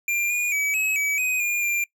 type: tone with pitch steps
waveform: square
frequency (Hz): 2386 / 2437 / 2284 / 2564 / 2284 / 2509 / 2417 / 2384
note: D7 / D#7 / D7 / E7 / D7 / D#7 / D7 / D7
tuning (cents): +27 / -37 / -49 / -49 / -49 / +14 / +49 / +25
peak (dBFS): -22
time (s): 0.08-1.84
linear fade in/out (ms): 2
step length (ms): 220
effects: noise-tail reverb RT60 0.1 s tail -22 dB re dry